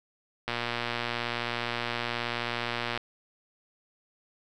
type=click train; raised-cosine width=0.3 ms; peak=-14 dBFS; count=298; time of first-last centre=0.48-2.976 s; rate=119 Hz; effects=none